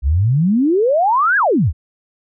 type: exponential two-way sweep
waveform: sine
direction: up then down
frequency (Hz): 61.74 to 1698 to 61.74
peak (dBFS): -11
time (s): 0.02-1.73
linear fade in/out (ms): 50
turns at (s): 1.37
effects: none